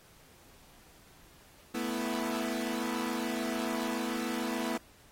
sawtooth chord, A suspended second, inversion none, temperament equal, 220 / 246.9 / 329.6 Hz, A3 / B3 / E4, 0 / 0 / 0 cents, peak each -33 / -31 / -33 dBFS, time 1.74-4.78 s, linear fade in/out 10 ms, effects pink hiss -59 dBFS RMS until 5.11 s + AAC 48 kbps

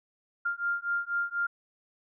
sine beating tone pair, 1396.9 / 1401 Hz, F6 / F6, 0 / +5 cents, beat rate 4.1 Hz, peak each -31 dBFS, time 0.45-1.47 s, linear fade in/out 10 ms, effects none

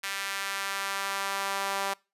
sawtooth tone with high-pass filter sweep, 196.5 Hz, G3, 4 cents sharp, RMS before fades -32 dBFS, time 0.03-1.94 s, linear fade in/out 10 ms, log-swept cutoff 1800 to 810 Hz, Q 1.3, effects noise-tail reverb RT60 0.3 s tail -25 dB re dry + resampled to 32000 Hz

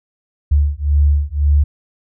sine beating tone pair, 71.8 / 73.7 Hz, D2 / D2, -39 / +7 cents, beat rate 1.9 Hz, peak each -14 dBFS, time 0.51-1.64 s, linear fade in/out 10 ms, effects none

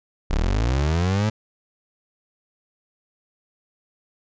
30% pulse linear sweep, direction up, 31.14 to 110 Hz, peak -16 dBFS, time 0.3-1.3 s, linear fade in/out 10 ms, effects resampled to 16000 Hz

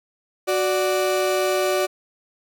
35% pulse tone pair together, 370 / 586.3 Hz, F#4 / D5, 0 / -3 cents, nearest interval minor sixth, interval 797 cents, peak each -20 dBFS, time 0.47-1.87 s, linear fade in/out 20 ms, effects none

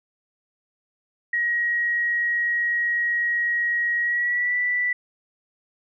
sine tone with pitch glide, 1896 to 1969.7 Hz, A#6 to B6, +29 to -5 cents, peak -20 dBFS, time 1.33-4.93 s, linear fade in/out 5 ms, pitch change +66 cents, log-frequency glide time 4.01-4.56 s, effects none

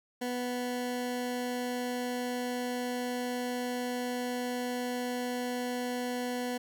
20% pulse tone, 246.9 Hz, B3, in tune, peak -27 dBFS, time 0.21-6.58 s, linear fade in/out 10 ms, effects none

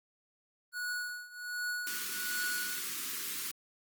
square tone with tremolo, 1464 Hz, F#6, 19 cents flat, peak -33 dBFS, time 0.72-2.83 s, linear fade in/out 50 ms, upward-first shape triangle, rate 1.3 Hz, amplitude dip 90%
white band-stop noise, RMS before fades -38 dBFS, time 1.87-3.51 s, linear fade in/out 0 ms, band 420 to 1100 Hz, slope 48 dB/octave
effects high-pass 200 Hz 12 dB/octave + Opus 24 kbps

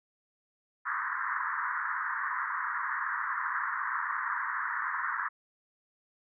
pink band-pass noise, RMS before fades -33 dBFS, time 0.85-5.29 s, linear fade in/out 20 ms, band 970 to 1900 Hz, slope 96 dB/octave, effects none

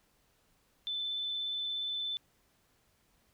sine tone with vibrato, 3520 Hz, A7, in tune, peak -33 dBFS, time 0.87-2.17 s, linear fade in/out 0 ms, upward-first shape triangle, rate 17 Hz, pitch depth 14 cents each way, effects pink hiss -71 dBFS RMS until 3.33 s

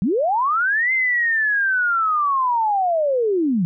sine linear two-way sweep, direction up then down, 161.3 to 2097 to 161.3 Hz, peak -16 dBFS, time 0.02-3.65 s, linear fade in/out 0 ms, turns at 0.93 s, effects none

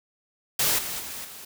white noise with level steps, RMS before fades -23 / -32 / -36 / -42 dBFS, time 0.59-1.45 s, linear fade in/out 5 ms, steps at 0.78 / 0.99 / 1.24 s, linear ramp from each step 10 ms, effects none

